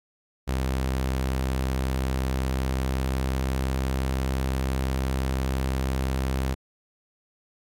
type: tone with pitch glide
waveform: sawtooth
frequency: 65.41 to 65.83 Hz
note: C2 to C2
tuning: 0 to +11 cents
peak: -20 dBFS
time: 0.47-6.55 s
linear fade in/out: 20 ms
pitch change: +11 cents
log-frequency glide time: 2.53-3.69 s
effects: AAC 64 kbps